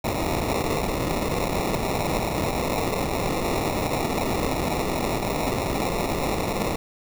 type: noise with sample-and-hold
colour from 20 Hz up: blue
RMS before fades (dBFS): -25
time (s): 0.04-6.76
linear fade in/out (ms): 5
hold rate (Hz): 1575
effects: none

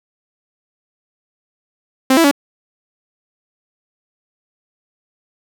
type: tone with pitch steps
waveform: sawtooth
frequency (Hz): 262.9 / 330.5 / 283.6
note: C4 / E4 / C#4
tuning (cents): +8 / +5 / +40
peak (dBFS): -5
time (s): 2.1-2.313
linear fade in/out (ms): 5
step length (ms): 71
effects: none

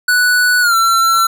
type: tone with pitch glide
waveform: square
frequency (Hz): 1480 to 1349.3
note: F#6 to E6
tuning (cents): 0 to +40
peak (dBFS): -10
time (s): 0.08-1.27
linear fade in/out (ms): 5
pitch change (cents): -160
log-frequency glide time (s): 0.61-0.75
effects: none

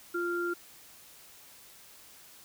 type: tone pair together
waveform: sine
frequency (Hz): 348 / 1389.8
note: F4 / F6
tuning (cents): -6 / -9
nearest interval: 2 octaves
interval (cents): 2397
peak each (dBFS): -31 / -33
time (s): 0.14-0.54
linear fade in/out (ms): 10
effects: white hiss -54 dBFS RMS until 2.44 s

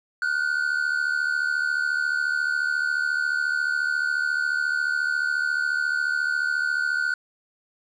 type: tone pair together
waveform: triangle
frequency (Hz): 1440 / 1514.2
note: F#6 / F#6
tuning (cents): -47 / +40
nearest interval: minor second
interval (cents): 87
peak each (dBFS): -23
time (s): 0.22-7.14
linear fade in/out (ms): 2
effects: resampled to 22050 Hz + 9-bit

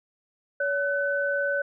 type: tone pair together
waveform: sine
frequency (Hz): 566.2 / 1509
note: C#5 / F#6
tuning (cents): +37 / +34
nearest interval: octave + perfect fourth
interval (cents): 1697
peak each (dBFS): -26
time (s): 0.6-1.62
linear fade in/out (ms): 5
effects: none

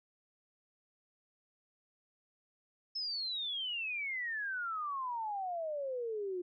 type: exponential sweep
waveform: sine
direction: down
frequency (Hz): 5274 to 350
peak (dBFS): -35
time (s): 2.95-6.42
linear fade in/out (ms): 10
effects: none

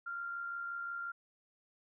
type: tone with amplitude modulation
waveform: sine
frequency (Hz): 1390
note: F6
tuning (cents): -9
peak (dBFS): -36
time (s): 0.06-1.12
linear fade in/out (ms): 10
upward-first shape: sine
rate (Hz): 65.6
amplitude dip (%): 40
effects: none

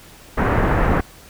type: low-pass noise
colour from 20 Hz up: pink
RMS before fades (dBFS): -17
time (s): 0.37-1.01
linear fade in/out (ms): 10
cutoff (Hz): 1800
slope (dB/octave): 24
effects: pink hiss -44 dBFS RMS until 1.29 s

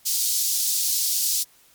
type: high-pass noise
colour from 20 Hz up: pink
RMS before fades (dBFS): -23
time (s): 0.05-1.44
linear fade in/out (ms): 20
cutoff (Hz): 4600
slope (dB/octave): 24
effects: white hiss -56 dBFS RMS until 1.74 s + MP3 96 kbps

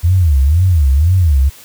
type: tone with vibrato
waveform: sine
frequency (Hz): 79.1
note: D#2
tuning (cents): +29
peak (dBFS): -7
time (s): 0.03-1.5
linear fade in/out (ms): 20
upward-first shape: sine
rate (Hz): 2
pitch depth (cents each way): 300
effects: white hiss -39 dBFS RMS until 1.64 s

